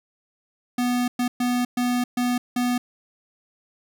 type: tone bursts at uneven times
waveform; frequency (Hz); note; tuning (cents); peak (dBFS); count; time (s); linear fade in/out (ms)
square; 245.8; B3; -8; -21; 6; 0.78-1.08 / 1.19-1.28 / 1.4-1.65 / 1.77-2.04 / 2.17-2.38 / 2.56-2.78; 5
effects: none